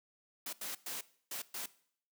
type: noise bursts at uneven times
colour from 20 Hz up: white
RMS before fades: -41 dBFS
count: 5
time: 0.46-0.53 / 0.61-0.75 / 0.86-1.01 / 1.31-1.42 / 1.54-1.66 s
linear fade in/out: 5 ms
effects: noise-tail reverb RT60 0.6 s tail -19 dB re dry + high-pass 200 Hz 12 dB/octave